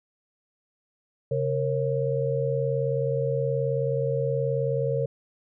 sine tone cluster, 135.2 / 465.1 / 544 Hz, C#3 / A#4 / C#5, -43 / -4 / -33 cents, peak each -27 / -27 / -28 dBFS, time 1.31-5.06 s, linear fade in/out 5 ms, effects none

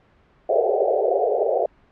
pink band-pass noise, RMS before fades -20 dBFS, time 0.49-1.66 s, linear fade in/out 5 ms, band 390 to 750 Hz, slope 96 dB/octave, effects pink hiss -57 dBFS RMS until 1.91 s + low-pass 2000 Hz 12 dB/octave

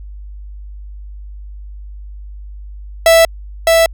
45% pulse tone with echo, 659.3 Hz, E5, in tune, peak -5 dBFS, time 3.06-3.25 s, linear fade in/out 2 ms, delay 610 ms, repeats 1, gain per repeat -2 dB, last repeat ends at 3.86 s, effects added 50 Hz sine -28 dBFS peak until 3.93 s

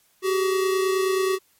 square tone pair together, 378.6 / 408 Hz, F#4 / G#4, +40 / -31 cents, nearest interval minor second, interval 129 cents, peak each -21 / -30 dBFS, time 0.22-1.39 s, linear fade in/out 50 ms, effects white hiss -62 dBFS RMS until 1.59 s + MP3 64 kbps

